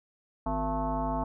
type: tone with frequency modulation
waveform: sine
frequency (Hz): 466.2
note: A#4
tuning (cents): 0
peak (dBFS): -27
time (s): 0.46-1.24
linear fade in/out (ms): 5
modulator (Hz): 208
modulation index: 2.7
effects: none